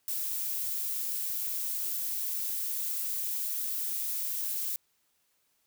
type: noise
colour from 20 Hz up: violet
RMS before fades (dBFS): -33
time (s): 0.08-4.76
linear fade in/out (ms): 0
effects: white hiss -73 dBFS RMS until 5.66 s